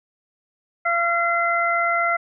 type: harmonic tone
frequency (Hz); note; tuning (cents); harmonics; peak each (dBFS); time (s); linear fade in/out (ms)
684; F5; -36; 1 / 2 / 3; -23 / -21 / -23; 0.85-2.17; 10
effects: none